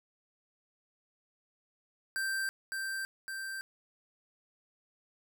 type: tone with echo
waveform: square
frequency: 1568 Hz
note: G6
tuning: in tune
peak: -32 dBFS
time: 2.16-2.49 s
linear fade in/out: 0 ms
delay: 560 ms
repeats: 2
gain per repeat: -3 dB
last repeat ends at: 3.61 s
effects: none